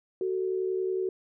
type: tone pair together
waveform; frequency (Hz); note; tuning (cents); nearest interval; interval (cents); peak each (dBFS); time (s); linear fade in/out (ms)
sine; 374.7 / 445.6; F#4 / A4; +22 / +22; minor third; 300; -27 / -34; 0.21-1.09; 2
effects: none